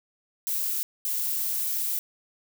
violet noise bursts at uneven times, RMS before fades -28 dBFS, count 2, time 0.47-0.83 / 1.05-1.99 s, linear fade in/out 0 ms, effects none

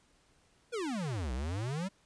square exponential two-way sweep, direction down then up, 506 to 59.3 to 202.8 Hz, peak -34 dBFS, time 0.72-1.89 s, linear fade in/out 20 ms, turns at 1.33 s, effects pink hiss -68 dBFS RMS until 2.05 s + resampled to 22050 Hz

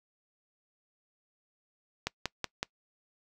click train, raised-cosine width 0.2 ms, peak -13 dBFS, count 4, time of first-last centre 2.07-2.63 s, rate 5.36 Hz, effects noise-tail reverb RT60 0.1 s tail -24 dB re dry

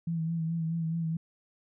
sine tone with vibrato, 164.2 Hz, E3, 6 cents flat, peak -28 dBFS, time 0.07-1.17 s, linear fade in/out 5 ms, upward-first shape sine, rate 4.7 Hz, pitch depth 37 cents each way, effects none

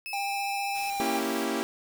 35% pulse tone, 2600 Hz, E7, 24 cents flat, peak -33 dBFS, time 0.06-0.9 s, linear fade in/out 0 ms
square tone with vibrato, 798 Hz, G5, 31 cents sharp, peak -30 dBFS, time 0.13-1.19 s, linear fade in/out 2 ms, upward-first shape triangle, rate 15 Hz, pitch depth 14 cents each way
white noise, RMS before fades -44 dBFS, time 0.74-1.46 s, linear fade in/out 20 ms
sawtooth chord, A# diminished seventh, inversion none, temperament equal, 233.1 / 277.2 / 329.6 / 392 Hz, A#3 / C#4 / E4 / G4, 0 / 0 / 0 / 0 cents, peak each -29 dBFS, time 1-1.63 s, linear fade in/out 0 ms
effects none

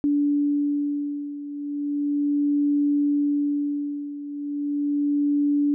sine beating tone pair, 289.2 / 289.56 Hz, D4 / D4, -27 / -24 cents, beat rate 0.36 Hz, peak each -22 / -26 dBFS, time 0.04-5.74 s, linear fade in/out 0 ms, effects none

